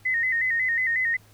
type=tone with vibrato; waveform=sine; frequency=1938 Hz; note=B6; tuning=33 cents flat; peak=-21 dBFS; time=0.05-1.17 s; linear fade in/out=10 ms; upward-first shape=square; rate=5.5 Hz; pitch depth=78 cents each way; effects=added 106 Hz sine -53 dBFS peak until 1.33 s + pink hiss -57 dBFS RMS until 1.33 s